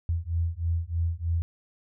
sine beating tone pair, 82.41 / 85.61 Hz, E2 / F2, 0 / -34 cents, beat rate 3.2 Hz, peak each -28 dBFS, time 0.09-1.42 s, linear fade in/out 0 ms, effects none

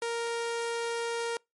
sawtooth tone, 466.2 Hz, A#4, in tune, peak -26 dBFS, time 0.02-1.37 s, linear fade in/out 2 ms, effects noise-tail reverb RT60 0.2 s tail -26 dB re dry + MP3 48 kbps

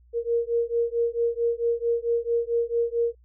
sine beating tone pair, 466.2 / 470.7 Hz, A#4 / A#4, 0 / +17 cents, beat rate 4.5 Hz, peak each -25 dBFS, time 0.13-3.15 s, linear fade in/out 50 ms, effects added 60 Hz sine -53 dBFS peak until 3.24 s

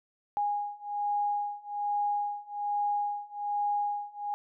sine beating tone pair, 822 / 823.2 Hz, G#5 / G#5, -18 / -16 cents, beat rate 1.2 Hz, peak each -32 / -31 dBFS, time 0.37-4.34 s, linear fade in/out 0 ms, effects none

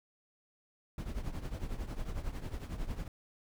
brown noise with tremolo, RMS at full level -35 dBFS, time 0.98-3.08 s, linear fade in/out 2 ms, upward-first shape triangle, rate 11 Hz, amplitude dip 80%, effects none

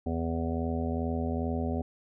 harmonic tone, 82.41 Hz, E2, in tune, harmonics 1 / 2 / 3 / 5 / 6 / 7 / 8 / 9, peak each -32 / -39 / -32 / -38 / -43 / -40 / -45 / -40 dBFS, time 0.06-1.82 s, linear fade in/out 5 ms, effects none

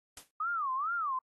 white noise with exponential decay, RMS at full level -42 dBFS, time 0.17-0.31 s, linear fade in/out 2 ms, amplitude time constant 29 ms
sine tone with vibrato, 1205 Hz, D6, 44 cents sharp, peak -30 dBFS, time 0.4-1.19 s, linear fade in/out 5 ms, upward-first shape sine, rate 2.3 Hz, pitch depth 270 cents each way
effects AAC 32 kbps

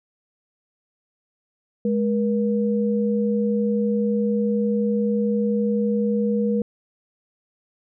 sine tone pair together, 209.5 / 478 Hz, G#3 / A#4, +15 / +43 cents, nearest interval octave + major second, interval 1428 cents, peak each -20 / -23 dBFS, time 1.85-6.62 s, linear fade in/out 2 ms, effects none

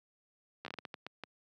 slowing click train, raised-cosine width 0.3 ms, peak -25 dBFS, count 10, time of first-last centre 0.65-1.237 s, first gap 13 ms, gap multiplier 1.38, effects high-pass 150 Hz 12 dB/octave

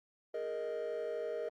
triangle chord, Ab suspended second, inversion none, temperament just, 415.3 / 467.2 / 623 Hz, Ab4 / Bb4 / Eb5, 0 / +4 / +2 cents, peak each -40 / -36 / -37 dBFS, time 0.34-1.49 s, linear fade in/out 5 ms, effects tanh soft clip ceiling -29 dBFS + Opus 48 kbps

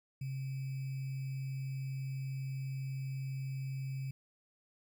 sine tone with sample-and-hold, 133.9 Hz, C3, 40 cents sharp, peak -36 dBFS, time 0.21-4.11 s, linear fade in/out 5 ms, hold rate 2450 Hz, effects none

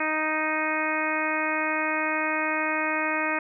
harmonic tone, 311.1 Hz, D#4, in tune, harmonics 1 / 2 / 3 / 4 / 5 / 6 / 7 / 8, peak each -32 / -32 / -32 / -32 / -32 / -32 / -32 / -32 dBFS, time 0-3.39 s, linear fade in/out 5 ms, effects none

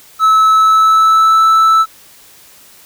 triangle tone with pitch glide, 1300 to 1316.6 Hz, E6 to E6, -24 to -3 cents, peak -4 dBFS, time 0.19-1.86 s, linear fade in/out 50 ms, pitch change +21 cents, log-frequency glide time 0.53-1.43 s, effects white hiss -42 dBFS RMS until 2.85 s

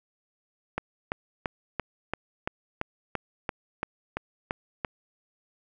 click train, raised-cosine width 0.5 ms, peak -13 dBFS, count 13, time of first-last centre 0.78-4.848 s, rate 2.95 Hz, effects none

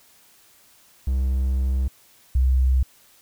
triangle / sine tone pair in turn, 65.3 / 64.59 Hz, C2 / C2, -3 / -22 cents, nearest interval unison, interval 19 cents, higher first, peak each -17 / -15 dBFS, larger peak second, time 1.07-1.88 / 2.35-2.83 s, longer first, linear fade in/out 5 ms, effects white hiss -55 dBFS RMS until 3.21 s

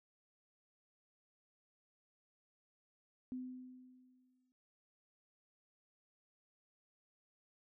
sine tone with exponential decay, 254.2 Hz, C4, 50 cents flat, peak -39 dBFS, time 3.32-4.52 s, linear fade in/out 0 ms, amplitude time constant 260 ms, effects none

